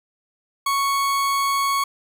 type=tone; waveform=40% pulse; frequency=1108.7 Hz; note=C#6; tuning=in tune; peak=-18 dBFS; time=0.66-1.84 s; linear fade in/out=5 ms; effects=none